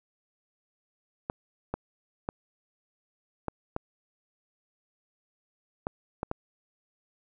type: clicks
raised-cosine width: 1 ms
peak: -16 dBFS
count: 8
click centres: 1.299 / 1.74 / 2.289 / 3.483 / 3.764 / 5.869 / 6.231 / 6.314 s
effects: none